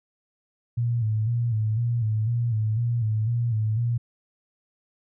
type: tone with vibrato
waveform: sine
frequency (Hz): 113.5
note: A#2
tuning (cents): -46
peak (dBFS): -21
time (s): 0.77-3.98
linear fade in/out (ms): 10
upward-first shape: square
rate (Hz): 2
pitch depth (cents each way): 76
effects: none